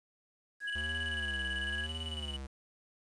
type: tone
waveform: sine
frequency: 1660 Hz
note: G#6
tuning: 1 cent flat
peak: -35 dBFS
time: 0.6-1.88 s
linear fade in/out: 50 ms
type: tone with tremolo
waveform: triangle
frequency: 2956 Hz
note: F#7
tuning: 2 cents flat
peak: -36 dBFS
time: 0.67-2.37 s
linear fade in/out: 10 ms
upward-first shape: square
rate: 18 Hz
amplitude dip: 70%
type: tone with vibrato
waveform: square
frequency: 72.8 Hz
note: D2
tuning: 15 cents flat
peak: -40 dBFS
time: 0.75-2.47 s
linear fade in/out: 10 ms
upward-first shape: sine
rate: 1 Hz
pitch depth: 160 cents each way
effects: resampled to 22050 Hz + 10-bit